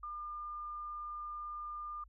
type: tone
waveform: sine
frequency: 1203 Hz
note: D6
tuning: 41 cents sharp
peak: -40 dBFS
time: 0.03-2.04 s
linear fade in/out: 5 ms
effects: added 50 Hz sine -57 dBFS peak until 2.08 s